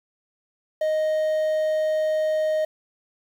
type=tone with quantisation; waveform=triangle; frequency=622.3 Hz; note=D#5; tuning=in tune; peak=-18 dBFS; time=0.81-2.65 s; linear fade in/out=5 ms; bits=8; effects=none